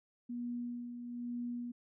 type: tone with tremolo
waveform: sine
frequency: 241.1 Hz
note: B3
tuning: 41 cents flat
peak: -36 dBFS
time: 0.29-1.72 s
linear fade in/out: 10 ms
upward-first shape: sine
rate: 1.1 Hz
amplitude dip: 50%
effects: none